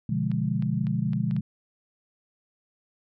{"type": "chord", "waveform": "sine", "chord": "B diminished seventh", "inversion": "none", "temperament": "equal", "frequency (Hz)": [123.47, 146.83, 174.61, 207.7], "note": ["B2", "D3", "F3", "Ab3"], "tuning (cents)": [0, 0, 0, 0], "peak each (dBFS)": -29, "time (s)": [0.09, 1.41], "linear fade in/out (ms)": 5}
{"type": "clicks", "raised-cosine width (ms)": 0.3, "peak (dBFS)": -29, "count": 6, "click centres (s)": [0.316, 0.624, 0.869, 1.133, 1.311, 1.365]}
{"effects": []}